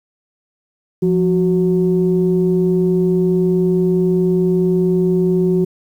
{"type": "tone pair together", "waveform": "sine", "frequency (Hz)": [174.62, 370], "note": ["F3", "F#4"], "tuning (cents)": [0, 0], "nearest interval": "octave + minor second", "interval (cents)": 1300, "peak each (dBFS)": -14, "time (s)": [1.02, 5.65], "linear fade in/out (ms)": 10, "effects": ["tanh soft clip ceiling -5 dBFS", "8-bit"]}